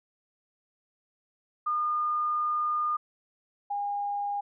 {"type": "tone pair in turn", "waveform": "sine", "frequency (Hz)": [1216, 812.9], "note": ["D#6", "G#5"], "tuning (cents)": [-40, -37], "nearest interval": "perfect fifth", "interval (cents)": 697, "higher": "first", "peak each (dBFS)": [-25, -28], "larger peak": "first", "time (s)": [[1.66, 2.97], [3.7, 4.41]], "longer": "first", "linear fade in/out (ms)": 10, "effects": []}